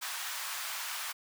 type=high-pass noise; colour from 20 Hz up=pink; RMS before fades=-38 dBFS; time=0.01-1.13 s; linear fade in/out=20 ms; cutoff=950 Hz; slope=24 dB/octave; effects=none